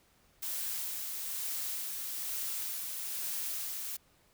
blue noise with tremolo, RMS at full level -36 dBFS, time 0.42-3.97 s, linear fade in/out 10 ms, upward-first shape sine, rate 1.1 Hz, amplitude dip 30%, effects pink hiss -67 dBFS RMS until 4.33 s

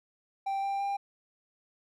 triangle tone with pitch steps, 784 / 790.8 / 797.7 Hz, G5 / G5 / G5, 0 / +15 / +30 cents, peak -27 dBFS, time 0.46-0.97 s, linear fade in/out 10 ms, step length 170 ms, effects none

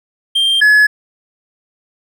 triangle tone pair in turn, 3177 / 1699.6 Hz, G7 / G#6, +23 / +40 cents, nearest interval major seventh, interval 1083 cents, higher first, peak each -9 / -4 dBFS, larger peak second, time 0.35-0.61 / 0.61-0.87 s, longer neither, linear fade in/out 10 ms, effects none

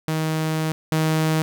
sawtooth tone pair in turn, 157.9 / 157.9 Hz, D#3 / D#3, +26 / +26 cents, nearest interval unison, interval 0 cents, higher neither, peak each -17 / -14 dBFS, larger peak second, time 0.08-0.72 / 0.92-1.42 s, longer first, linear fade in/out 0 ms, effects none

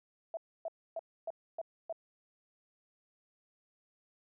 sine tone bursts, 659.3 Hz, E5, in tune, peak -35 dBFS, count 6, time 0.34-1.926 s, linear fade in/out 2 ms, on 31 ms, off 280 ms, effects none

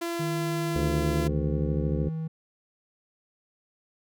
sawtooth tone, 339.5 Hz, F4, 49 cents flat, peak -25 dBFS, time 0.01-1.28 s, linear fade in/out 10 ms
triangle tone with pitch glide, 155.56 to 160.12 Hz, D#3 to D#3, 0 to +50 cents, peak -27 dBFS, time 0.19-2.28 s, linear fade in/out 10 ms, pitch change +50 cents, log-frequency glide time 0.96-1.77 s
harmonic tone, 73.42 Hz, D2, in tune, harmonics 1 / 2 / 3 / 4 / 5 / 6 / 7, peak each -29 / -32 / -34 / -35 / -36 / -37 / -37 dBFS, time 0.75-2.09 s, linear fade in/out 10 ms
effects none

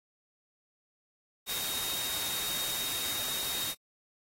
sine tone in noise, 3729 Hz, A#7, in tune, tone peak -36 dBFS, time 1.46-3.75 s, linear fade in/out 50 ms, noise white, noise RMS -35 dBFS, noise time 1.46-3.75 s, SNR -4 dB, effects AAC 48 kbps

